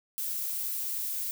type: noise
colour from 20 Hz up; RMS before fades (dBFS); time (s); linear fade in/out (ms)
violet; -33; 0.18-1.31; 0
effects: none